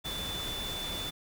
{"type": "tone in noise", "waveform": "sine", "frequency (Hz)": 3500, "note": "A7", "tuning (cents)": -10, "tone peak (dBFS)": -36, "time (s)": [0.04, 1.11], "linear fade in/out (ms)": 20, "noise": "pink", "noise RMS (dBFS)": -39, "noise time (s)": [0.04, 1.11], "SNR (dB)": 0, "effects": []}